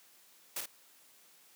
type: noise with echo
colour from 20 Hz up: white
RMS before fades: -37 dBFS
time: 0.56-0.61 s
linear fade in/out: 5 ms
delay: 49 ms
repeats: 1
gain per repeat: -5 dB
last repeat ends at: 0.659 s
effects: white hiss -62 dBFS RMS until 1.55 s + high-pass 200 Hz 12 dB/octave